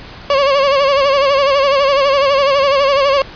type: tone with vibrato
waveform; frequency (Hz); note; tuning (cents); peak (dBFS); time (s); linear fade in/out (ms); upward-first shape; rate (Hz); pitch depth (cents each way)
30% pulse; 554.4; C#5; 0; -7; 0.3-3.22; 2; sine; 12; 67
effects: pink hiss -34 dBFS RMS until 3.35 s + resampled to 11025 Hz